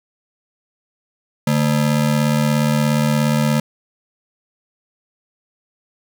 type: ring-modulated tone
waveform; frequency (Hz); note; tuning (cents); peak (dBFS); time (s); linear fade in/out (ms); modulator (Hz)
square; 185; F#3; 0; -12; 1.47-3.6; 2; 38.5
effects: 7-bit